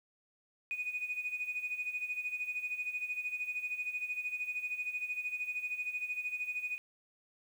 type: tone with tremolo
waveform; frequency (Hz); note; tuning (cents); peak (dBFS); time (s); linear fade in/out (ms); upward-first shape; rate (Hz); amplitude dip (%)
sine; 2480; D#7; -6; -31; 0.71-6.78; 0; sine; 13; 75
effects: tanh soft clip ceiling -28 dBFS + 10-bit